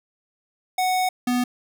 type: tone pair in turn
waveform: square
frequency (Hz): 740 / 246.9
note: F#5 / B3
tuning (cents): 0 / 0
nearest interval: octave + perfect fifth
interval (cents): 1900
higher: first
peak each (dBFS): -20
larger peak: neither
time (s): 0.78-1.09 / 1.27-1.44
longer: first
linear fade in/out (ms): 5
effects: none